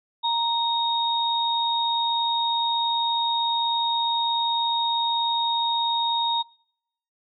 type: tone pair together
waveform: sine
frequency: 932.3 / 3729 Hz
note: A#5 / A#7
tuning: 0 / 0 cents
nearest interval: 2 octaves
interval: 2400 cents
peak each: -23 / -24 dBFS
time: 0.23-6.43 s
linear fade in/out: 20 ms
effects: noise-tail reverb RT60 0.8 s tail -26 dB re dry